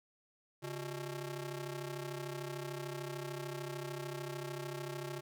sawtooth ring-modulated tone, 247.4 Hz, B3, 3 cents sharp, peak -33 dBFS, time 0.62-5.21 s, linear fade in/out 20 ms, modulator 107 Hz, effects none

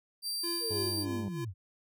sawtooth tone, 4699 Hz, D8, in tune, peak -30 dBFS, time 0.22-1.06 s, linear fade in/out 50 ms
square tone with tremolo, 341.2 Hz, F4, 40 cents flat, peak -36 dBFS, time 0.43-1.45 s, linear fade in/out 10 ms, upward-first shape sine, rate 3.2 Hz, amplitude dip 75%
sine linear sweep, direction down, 483.5 to 81.2 Hz, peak -35 dBFS, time 0.6-1.54 s, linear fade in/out 50 ms
harmonic tone, 100 Hz, G2, 35 cents sharp, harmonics 1 / 2 / 3 / 4 / 5 / 6 / 7 / 8 / 9 / 10, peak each -37 / -46 / -51 / -48 / -56 / -53 / -58 / -58 / -55 / -60 dBFS, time 0.7-1.29 s, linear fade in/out 10 ms
effects none

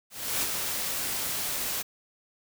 white noise with ADSR envelope, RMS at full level -27 dBFS, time 0.1-1.83 s, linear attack 320 ms, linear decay 43 ms, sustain -4 dB, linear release 19 ms, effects none

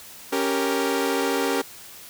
sawtooth chord, G diminished, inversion second, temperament equal, 277.2 / 392 / 466.2 Hz, Db4 / G4 / Bb4, 0 / 0 / 0 cents, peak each -22 dBFS, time 0.32-1.62 s, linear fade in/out 10 ms, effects white hiss -43 dBFS RMS until 2.09 s

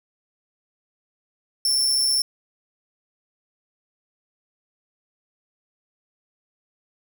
sawtooth tone with amplitude modulation, 5390 Hz, E8, 38 cents sharp, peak -14 dBFS, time 1.65-2.22 s, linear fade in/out 2 ms, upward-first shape sine, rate 135 Hz, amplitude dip 40%, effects 9-bit

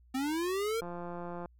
square linear sweep, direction up, 254.8 to 466.2 Hz, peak -31 dBFS, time 0.14-0.81 s, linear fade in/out 10 ms
click train, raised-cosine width 1 ms, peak -28 dBFS, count 112, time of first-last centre 0.82-1.458 s, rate 174 Hz
effects added 60 Hz sine -58 dBFS peak until 1.59 s

